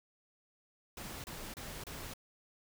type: noise bursts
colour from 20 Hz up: pink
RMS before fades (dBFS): -45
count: 4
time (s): 0.97-2.137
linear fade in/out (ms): 2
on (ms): 270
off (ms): 29
effects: none